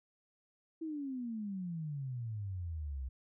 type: exponential sweep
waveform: sine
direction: down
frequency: 329.6 to 62.8 Hz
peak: -37 dBFS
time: 0.81-3.09 s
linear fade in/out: 10 ms
effects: none